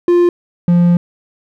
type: tone pair in turn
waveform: triangle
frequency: 349.9 / 174.14 Hz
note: F4 / F3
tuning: +3 / -5 cents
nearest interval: octave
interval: 1208 cents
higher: first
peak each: -5 dBFS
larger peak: neither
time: 0.08-0.29 / 0.68-0.97 s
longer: second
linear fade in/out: 2 ms
effects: none

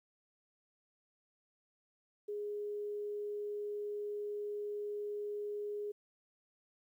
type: tone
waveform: sine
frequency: 414.4 Hz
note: G#4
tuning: 4 cents flat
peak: -37 dBFS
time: 2.28-5.92 s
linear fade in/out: 10 ms
effects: 12-bit

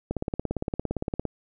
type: click train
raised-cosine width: 2 ms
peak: -14 dBFS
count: 21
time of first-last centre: 0.11-1.253 s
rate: 17.5 Hz
effects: none

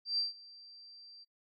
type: tone with ADSR envelope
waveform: sine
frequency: 4699 Hz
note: D8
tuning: in tune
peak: -28 dBFS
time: 0.05-1.25 s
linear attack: 130 ms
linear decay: 150 ms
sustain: -23 dB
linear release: 24 ms
effects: noise-tail reverb RT60 0.1 s tail -20 dB re dry

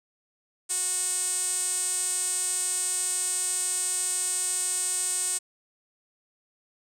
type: tone with band-pass filter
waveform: sawtooth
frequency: 366 Hz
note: F#4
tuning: 19 cents flat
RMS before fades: -28 dBFS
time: 0.69-5.39 s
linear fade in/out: 20 ms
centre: 8400 Hz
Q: 8.4
effects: none

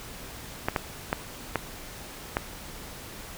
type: clicks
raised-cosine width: 0.5 ms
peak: -9 dBFS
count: 5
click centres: 0.685 / 0.762 / 1.129 / 1.557 / 2.369 s
effects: pink hiss -42 dBFS RMS until 3.37 s

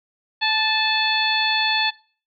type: harmonic tone with a mistuned harmonic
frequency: 870 Hz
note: A5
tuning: 20 cents flat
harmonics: 1 / 2 / 3 / 4 / 5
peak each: -24 / -24 / -24 / -24 / -24 dBFS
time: 0.41-1.91 s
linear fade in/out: 20 ms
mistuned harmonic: 2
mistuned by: +19 cents
effects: noise-tail reverb RT60 0.4 s tail -19 dB re dry

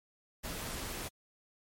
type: noise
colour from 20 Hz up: pink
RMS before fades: -40 dBFS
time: 0.43-1.09 s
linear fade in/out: 20 ms
effects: MP3 64 kbps

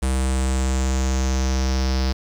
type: tone with low-pass filter sweep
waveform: square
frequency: 65.41 Hz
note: C2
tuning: in tune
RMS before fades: -21 dBFS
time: 0.02-2.13 s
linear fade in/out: 10 ms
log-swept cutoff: 9200 to 5000 Hz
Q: 5.1
effects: 7-bit

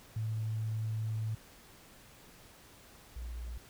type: tone pair in turn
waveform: sine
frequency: 110 / 58.73 Hz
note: A2 / A#1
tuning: 0 / +14 cents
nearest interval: major seventh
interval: 1086 cents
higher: first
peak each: -32 / -38 dBFS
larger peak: first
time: 0.16-1.35 / 3.16-3.58 s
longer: first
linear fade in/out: 5 ms
effects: pink hiss -57 dBFS RMS until 3.69 s

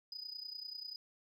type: tone with amplitude modulation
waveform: sine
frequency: 4978 Hz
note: D#8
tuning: in tune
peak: -38 dBFS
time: 0.12-0.96 s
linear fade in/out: 2 ms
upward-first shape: sine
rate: 30.2 Hz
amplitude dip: 85%
effects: tanh soft clip ceiling -39 dBFS

